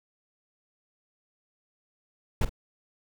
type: noise with echo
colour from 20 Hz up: brown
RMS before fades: -21 dBFS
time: 2.41-2.45 s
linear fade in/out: 5 ms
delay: 44 ms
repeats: 1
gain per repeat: -14 dB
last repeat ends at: 2.494 s
effects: none